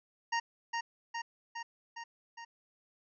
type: tone with echo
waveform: 25% pulse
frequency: 930 Hz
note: A#5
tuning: 4 cents flat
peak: -26 dBFS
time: 0.32-0.4 s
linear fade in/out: 10 ms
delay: 410 ms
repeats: 5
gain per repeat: -3 dB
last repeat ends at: 2.45 s
effects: resampled to 16000 Hz